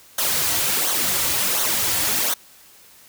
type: noise with flanger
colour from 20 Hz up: white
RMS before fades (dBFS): -21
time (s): 0.18-2.34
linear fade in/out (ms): 5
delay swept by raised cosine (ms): 0.4 to 4.9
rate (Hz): 1.4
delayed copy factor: -0.65
effects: white hiss -49 dBFS RMS until 3.08 s